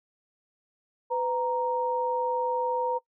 sine tone pair together, 502 / 933.5 Hz, B4 / A#5, +28 / +2 cents, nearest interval major seventh, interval 1074 cents, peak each -28 / -27 dBFS, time 1.1-2.99 s, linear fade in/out 20 ms, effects noise-tail reverb RT60 0.1 s tail -21 dB re dry

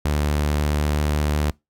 sawtooth tone with pitch glide, 74 to 74.56 Hz, D2 to D2, +14 to +27 cents, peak -15 dBFS, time 0.05-1.51 s, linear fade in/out 5 ms, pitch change +13 cents, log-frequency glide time 0.4-1 s, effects noise-tail reverb RT60 0.2 s tail -23 dB re dry

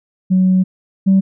sine tone pair in turn, 186 / 192.45 Hz, F#3 / G3, +9 / -32 cents, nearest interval minor second, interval 59 cents, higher second, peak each -8 / -6 dBFS, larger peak second, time 0.3-0.64 / 1.06-1.21 s, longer first, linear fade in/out 20 ms, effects tanh soft clip ceiling -5 dBFS

